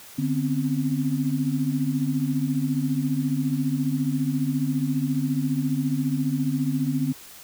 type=tone cluster; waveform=sine; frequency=147.9 / 251.8 / 266.4 Hz; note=D3 / B3 / C4; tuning=+13 / +34 / +31 cents; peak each=-26 dBFS; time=0.18-7.13 s; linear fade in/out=10 ms; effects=white hiss -45 dBFS RMS until 7.43 s